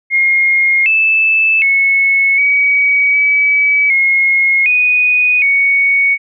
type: tone with pitch steps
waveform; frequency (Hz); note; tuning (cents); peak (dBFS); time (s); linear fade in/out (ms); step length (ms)
sine; 2140 / 2629 / 2197 / 2264 / 2285 / 2158 / 2482 / 2229; C7 / E7 / C#7 / C#7 / D7 / C#7 / D#7 / C#7; +38 / -5 / -16 / +36 / -48 / -47 / -5 / +9; -8; 0.1-6.18; 50; 760
effects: none